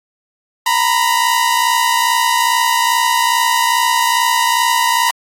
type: tone pair together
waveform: sawtooth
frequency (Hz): 932.3 / 994.7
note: A#5 / B5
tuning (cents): 0 / +12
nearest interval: minor second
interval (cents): 112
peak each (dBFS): -11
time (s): 0.66-5.11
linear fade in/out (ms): 5
effects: AAC 48 kbps